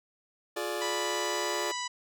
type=chord; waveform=sawtooth; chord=D diminished; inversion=first; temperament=just; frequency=352.4 / 422.9 / 587.3 Hz; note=F4 / Ab4 / D5; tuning=+16 / +31 / 0 cents; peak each=-32 dBFS; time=0.56-1.72 s; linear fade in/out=10 ms
type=harmonic tone; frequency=987 Hz; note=B5; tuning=1 cent flat; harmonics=1 / 2 / 3 / 4 / 5 / 6 / 7 / 8; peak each=-36 / -39 / -41 / -42 / -43 / -44 / -44 / -45 dBFS; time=0.81-1.88 s; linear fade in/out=10 ms
effects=none